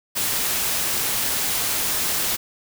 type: noise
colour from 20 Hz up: white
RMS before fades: -23 dBFS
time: 0.15-2.37 s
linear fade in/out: 20 ms
effects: none